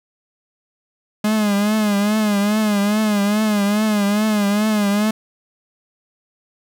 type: tone with vibrato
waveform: 45% pulse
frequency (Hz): 208.8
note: G#3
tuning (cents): +10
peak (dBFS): -15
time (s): 1.24-5.11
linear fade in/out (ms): 5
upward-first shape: triangle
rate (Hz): 2.4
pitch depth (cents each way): 86
effects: none